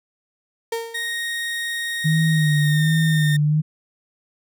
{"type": "tone with exponential decay", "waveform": "35% pulse", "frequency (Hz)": 459.3, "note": "A#4", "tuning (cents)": -26, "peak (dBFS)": -19, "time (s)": [0.72, 1.23], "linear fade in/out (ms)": 5, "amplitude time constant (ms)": 110}
{"type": "tone with pitch glide", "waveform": "30% pulse", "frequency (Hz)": [1864.7, 1825.3], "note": ["A#6", "A#6"], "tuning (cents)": [0, -37], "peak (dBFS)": -21, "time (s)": [0.94, 3.37], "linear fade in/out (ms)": 10, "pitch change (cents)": -37, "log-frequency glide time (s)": [2.59, 2.84]}
{"type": "tone with vibrato", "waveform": "sine", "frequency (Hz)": 154.3, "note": "D#3", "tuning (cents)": -14, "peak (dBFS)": -15, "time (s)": [2.04, 3.62], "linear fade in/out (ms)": 20, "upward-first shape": "sine", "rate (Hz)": 1.3, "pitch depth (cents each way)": 67}
{"effects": []}